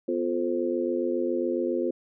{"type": "harmonic tone with a mistuned harmonic", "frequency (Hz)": 87.31, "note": "F2", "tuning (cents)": 0, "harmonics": [3, 4, 5, 6], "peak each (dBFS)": [-31, -27, -32, -31], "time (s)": [0.08, 1.91], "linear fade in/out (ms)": 5, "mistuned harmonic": 3, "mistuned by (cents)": -77, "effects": []}